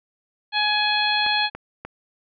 harmonic tone, 840 Hz, G#5, 19 cents sharp, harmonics 1 / 2 / 3 / 4 / 5, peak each -24 / -25 / -26 / -25 / -25 dBFS, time 0.52-1.5 s, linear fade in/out 50 ms
clicks, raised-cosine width 0.5 ms, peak -18 dBFS, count 3, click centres 1.264 / 1.55 / 1.85 s
effects none

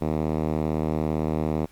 5% pulse tone with band-pass filter, 77.78 Hz, D#2, in tune, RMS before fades -25 dBFS, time 0.01-1.66 s, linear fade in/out 10 ms, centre 180 Hz, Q 0.63, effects pink hiss -56 dBFS RMS until 1.71 s + MP3 96 kbps

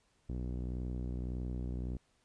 sawtooth tone with low-pass filter, 61.74 Hz, B1, in tune, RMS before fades -38 dBFS, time 0.29-1.97 s, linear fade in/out 5 ms, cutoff 320 Hz, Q 1.1, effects pink hiss -73 dBFS RMS until 2.24 s + resampled to 22050 Hz

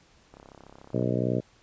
click train, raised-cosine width 1 ms, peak -33 dBFS, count 24, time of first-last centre 0.34-1.022 s, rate 33.7 Hz
harmonic tone, 61.74 Hz, B1, in tune, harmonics 2 / 3 / 4 / 5 / 6 / 7 / 8 / 9 / 10, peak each -29 / -31 / -32 / -33 / -34 / -34 / -35 / -36 / -36 dBFS, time 0.93-1.41 s, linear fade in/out 20 ms
effects pink hiss -60 dBFS RMS until 1.62 s + resampled to 16000 Hz

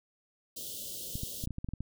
white band-stop noise, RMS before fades -41 dBFS, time 0.56-1.46 s, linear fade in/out 10 ms, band 630 to 2900 Hz, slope 96 dB/octave
clicks, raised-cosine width 5 ms, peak -24 dBFS, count 10, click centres 1.155 / 1.234 / 1.439 / 1.474 / 1.507 / 1.584 / 1.645 / 1.688 / 1.736 / 1.806 s
effects none

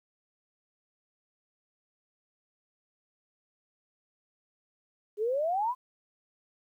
sine exponential sweep, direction up, 404 to 1041 Hz, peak -26 dBFS, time 5.17-5.75 s, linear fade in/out 50 ms, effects 11-bit

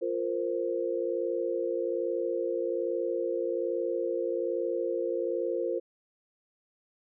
sine chord, F suspended fourth, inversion none, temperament equal with one note detuned, 349.2 / 462.1 / 523.3 Hz, F4 / Bb4 / C5, 0 / -15 / 0 cents, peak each -32 dBFS, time 0.01-5.8 s, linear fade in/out 20 ms, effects none

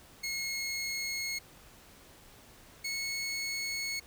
20% pulse tone pair in turn, 2169 / 2195 Hz, C#7 / C#7, -38 / -18 cents, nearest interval unison, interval 20 cents, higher second, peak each -28 dBFS, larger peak neither, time 0.23-1.39 / 2.84-4 s, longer neither, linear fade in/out 10 ms, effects pink hiss -56 dBFS RMS until 4.06 s

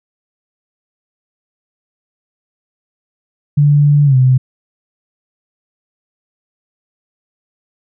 sine tone with pitch glide, 145.7 to 129.06 Hz, D3 to C3, -13 to -23 cents, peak -6 dBFS, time 3.57-4.38 s, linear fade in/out 10 ms, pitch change -210 cents, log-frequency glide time 4.05-4.16 s, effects none

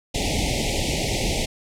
pink band-stop noise, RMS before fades -23 dBFS, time 0.14-1.46 s, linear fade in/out 10 ms, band 860 to 2000 Hz, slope 96 dB/octave, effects low-pass 8000 Hz 12 dB/octave

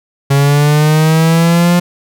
45% pulse linear sweep, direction up, 138.2 to 176.5 Hz, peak -7 dBFS, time 0.3-1.8 s, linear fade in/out 10 ms, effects none

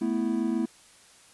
triangle chord, A suspended second, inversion none, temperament equal, 220 / 246.9 / 329.6 Hz, A3 / B3 / E4, 0 / 0 / 0 cents, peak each -27 dBFS, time 0.01-0.66 s, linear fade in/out 10 ms, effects white hiss -55 dBFS RMS until 1.33 s + resampled to 24000 Hz

